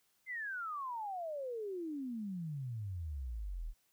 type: exponential sweep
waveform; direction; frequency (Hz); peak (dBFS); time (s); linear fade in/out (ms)
sine; down; 2107 to 36; -38; 0.26-3.74; 50
effects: white hiss -75 dBFS RMS until 3.92 s